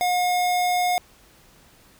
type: tone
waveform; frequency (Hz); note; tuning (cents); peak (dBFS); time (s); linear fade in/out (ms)
square; 719; F#5; -50; -20; 0.01-0.98; 0
effects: pink hiss -54 dBFS RMS until 1.99 s